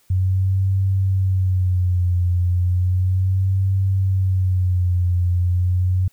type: tone with vibrato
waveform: sine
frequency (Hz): 92.4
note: F#2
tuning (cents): -2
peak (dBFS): -15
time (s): 0.1-6.08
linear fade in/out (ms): 5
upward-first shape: sine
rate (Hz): 0.34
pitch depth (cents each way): 70
effects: white hiss -59 dBFS RMS until 6.12 s